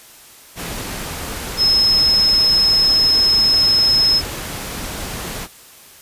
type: tone in noise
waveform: sine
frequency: 5170 Hz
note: E8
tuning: 34 cents flat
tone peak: -11 dBFS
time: 1.57-4.22 s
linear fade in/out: 50 ms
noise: pink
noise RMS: -27 dBFS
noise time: 0.55-5.48 s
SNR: +13 dB
effects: white hiss -43 dBFS RMS until 6.01 s + resampled to 32000 Hz